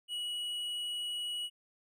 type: tone with tanh clipping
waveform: triangle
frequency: 2922 Hz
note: F#7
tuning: 22 cents flat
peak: -36 dBFS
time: 0.08-1.5 s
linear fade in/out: 50 ms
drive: 11 dB
effects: none